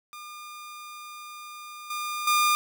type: tone with level steps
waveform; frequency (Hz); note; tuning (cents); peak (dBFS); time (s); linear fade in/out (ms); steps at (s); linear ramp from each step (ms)
sawtooth; 1208; D6; +48; -36 / -26 / -16; 0.13-2.55; 0; 1.9 / 2.27; 5
effects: none